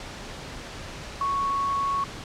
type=tone in noise; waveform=sine; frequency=1108.7 Hz; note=C#6; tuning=in tune; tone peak=-23 dBFS; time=1.21-2.04 s; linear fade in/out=2 ms; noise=pink; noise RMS=-38 dBFS; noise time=0-2.24 s; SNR=+12 dB; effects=low-pass 6000 Hz 12 dB/octave